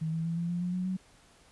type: tone with pitch steps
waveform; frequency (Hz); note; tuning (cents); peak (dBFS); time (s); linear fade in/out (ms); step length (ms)
sine; 159.3 / 162.93 / 166.64 / 170.44 / 174.32 / 178.29 / 182.35 / 186.51; D#3 / E3 / E3 / F3 / F3 / F3 / F#3 / F#3; +41 / -20 / +19 / -42 / -3 / +36 / -25 / +14; -29; 0.01-0.97; 10; 120
effects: pink hiss -60 dBFS RMS until 1.51 s + resampled to 24000 Hz